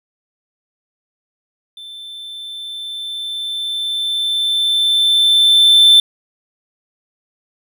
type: tone with level ramp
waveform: triangle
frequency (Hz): 3542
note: A7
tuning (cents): +11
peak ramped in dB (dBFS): -30 to -3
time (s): 1.77-6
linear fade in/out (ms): 2
effects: none